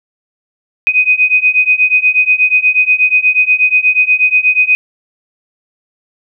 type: beating tone pair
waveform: sine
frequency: 2498 / 2506.3 Hz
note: D#7 / D#7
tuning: +6 / +12 cents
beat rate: 8.3 Hz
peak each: -11 / -10 dBFS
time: 0.87-4.75 s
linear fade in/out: 0 ms
effects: none